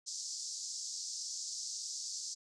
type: band-pass noise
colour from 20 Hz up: pink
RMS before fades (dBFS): -42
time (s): 0.06-2.35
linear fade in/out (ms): 20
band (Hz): 4700 to 7500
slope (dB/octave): 48
effects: none